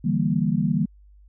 sine chord, E half-diminished seventh, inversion third, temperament equal, 146.83 / 164.81 / 196 / 233.1 Hz, D3 / E3 / G3 / Bb3, 0 / 0 / 0 / 0 cents, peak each -26 / -24 / -24 / -25 dBFS, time 0.04-0.86 s, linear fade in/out 10 ms, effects added 50 Hz sine -48 dBFS peak until 1.28 s

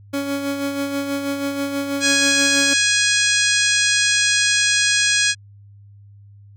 30% pulse tone with tremolo, 279.7 Hz, C#4, 16 cents sharp, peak -17 dBFS, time 0.13-2.74 s, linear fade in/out 10 ms, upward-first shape sine, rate 6.2 Hz, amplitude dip 45%
harmonic tone, 830.6 Hz, G#5, in tune, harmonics 2 / 3 / 4 / 5 / 6 / 7 / 8 / 9 / 10, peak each -20 / -22 / -23 / -24 / -25 / -25 / -26 / -27 / -27 dBFS, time 2-5.35 s, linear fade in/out 50 ms
effects added 101 Hz sine -42 dBFS peak until 6.56 s

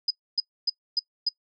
sine tone bursts, 4992 Hz, D#8, 5 cents sharp, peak -20 dBFS, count 5, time 0.08-1.29 s, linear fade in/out 5 ms, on 26 ms, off 270 ms, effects noise-tail reverb RT60 0.1 s tail -23 dB re dry

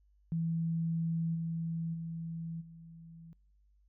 sine tone with level steps, 164.81 Hz, E3, in tune, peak -30 / -33 / -37 / -49 dBFS, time 0.32-3.33 s, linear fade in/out 0 ms, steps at 1.34 / 1.93 / 2.6 s, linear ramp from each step 20 ms, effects noise-tail reverb RT60 0.9 s tail -26 dB re dry + added 50 Hz sine -64 dBFS peak until 3.88 s

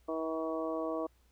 harmonic tone with a mistuned harmonic, 160.6 Hz, E3, 45 cents flat, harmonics 2 / 3 / 4 / 5 / 6 / 7, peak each -37 / -38 / -37 / -50 / -47 / -42 dBFS, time 0.08-1.07 s, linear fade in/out 10 ms, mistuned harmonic 5, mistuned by -19 cents, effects added 60 Hz sine -65 dBFS peak until 1.31 s + pink hiss -72 dBFS RMS until 1.31 s

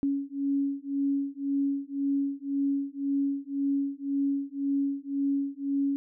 sine beating tone pair, 277.6 / 279.5 Hz, C#4 / C#4, +3 / +14 cents, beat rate 1.9 Hz, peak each -29 dBFS, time 0.03-5.96 s, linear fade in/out 0 ms, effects none

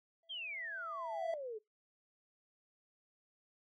triangle tone with exponential growth, 662 Hz, E5, 7 cents sharp, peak -31 dBFS, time 0.23-1.34 s, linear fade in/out 2 ms, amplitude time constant 240 ms
sine exponential sweep, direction down, 3300 to 415.3 Hz, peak -40 dBFS, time 0.29-1.59 s, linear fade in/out 20 ms
effects noise-tail reverb RT60 0.2 s tail -24 dB re dry + MP3 48 kbps

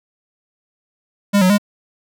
square tone with pitch steps, 202.1 / 184.1 / 205.2 Hz, G#3 / F#3 / G#3, -47 / -8 / -21 cents, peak -11 dBFS, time 1.33-1.582 s, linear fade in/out 20 ms, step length 84 ms, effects none

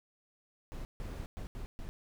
brown noise bursts at uneven times, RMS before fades -41 dBFS, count 5, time 0.72-0.85 / 1-1.26 / 1.37-1.47 / 1.55-1.66 / 1.79-1.89 s, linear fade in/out 0 ms, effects none

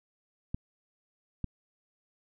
clicks, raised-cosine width 5 ms, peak -20 dBFS, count 2, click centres 0.545 / 1.443 s, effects none

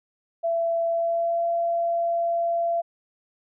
sine tone with pitch glide, 670 to 680.1 Hz, E5 to F5, +28 to -46 cents, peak -21 dBFS, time 0.43-2.82 s, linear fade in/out 20 ms, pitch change +26 cents, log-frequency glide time 0.87-1.46 s, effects none

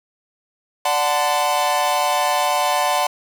45% pulse chord, D dominant seventh, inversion none, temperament equal with one note detuned, 587.3 / 740 / 880 / 1028.5 Hz, D5 / F#5 / A5 / C6, 0 / 0 / 0 / -30 cents, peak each -24 / -21 / -23 / -22 dBFS, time 0.85-3.07 s, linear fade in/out 5 ms, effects none

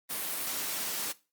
white high-pass noise, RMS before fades -34 dBFS, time 0.09-1.13 s, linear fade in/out 20 ms, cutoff 170 Hz, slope 12 dB/octave, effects noise-tail reverb RT60 0.3 s tail -19 dB re dry + Opus 32 kbps

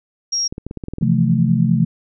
sine tone, 5600 Hz, F8, 4 cents sharp, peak -17 dBFS, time 0.32-0.48 s, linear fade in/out 10 ms
clicks, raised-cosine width 3 ms, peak -15 dBFS, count 10, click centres 0.525 / 0.581 / 0.666 / 0.711 / 0.773 / 0.838 / 0.884 / 0.936 / 0.984 / 1.022 s
sine chord, F major seventh, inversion second, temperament equal, 130.81 / 164.81 / 174.61 / 220 Hz, C3 / E3 / F3 / A3, 0 / 0 / 0 / 0 cents, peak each -18 dBFS, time 1.01-1.85 s, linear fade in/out 10 ms
effects none

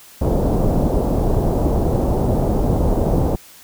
pink low-pass noise, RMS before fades -17 dBFS, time 0.21-3.36 s, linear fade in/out 10 ms, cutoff 730 Hz, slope 24 dB/octave, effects white hiss -44 dBFS RMS until 3.63 s

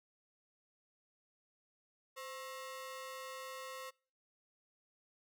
sawtooth ring-modulated tone, 801 Hz, G5, 37 cents sharp, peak -38 dBFS, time 2.16-3.91 s, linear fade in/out 20 ms, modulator 282 Hz, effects noise-tail reverb RT60 0.4 s tail -25 dB re dry

